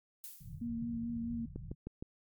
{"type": "noise with exponential decay", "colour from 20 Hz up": "violet", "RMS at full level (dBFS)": -43, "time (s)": [0.24, 0.67], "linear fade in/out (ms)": 0, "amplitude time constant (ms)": 93}
{"type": "low-pass noise", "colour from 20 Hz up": "white", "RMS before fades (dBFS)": -47, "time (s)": [0.4, 1.75], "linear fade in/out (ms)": 20, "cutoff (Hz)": 180, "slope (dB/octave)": 96}
{"type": "tone with vibrato", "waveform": "sine", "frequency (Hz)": 233.1, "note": "A#3", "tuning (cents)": 0, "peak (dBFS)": -35, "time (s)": [0.61, 1.46], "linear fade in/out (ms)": 10, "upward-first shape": "triangle", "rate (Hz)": 4.6, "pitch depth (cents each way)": 27}
{"type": "click train", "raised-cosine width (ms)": 3, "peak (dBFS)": -28, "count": 4, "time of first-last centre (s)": [1.56, 2.025], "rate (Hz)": 6.45}
{"effects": ["MP3 96 kbps"]}